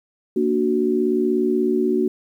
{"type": "chord", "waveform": "sine", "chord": "Bb augmented", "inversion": "none", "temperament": "equal", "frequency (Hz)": [233.1, 293.7, 370], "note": ["Bb3", "D4", "F#4"], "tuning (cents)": [0, 0, 0], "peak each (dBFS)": [-22, -23, -19], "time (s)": [0.36, 2.08], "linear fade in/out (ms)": 5, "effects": ["9-bit"]}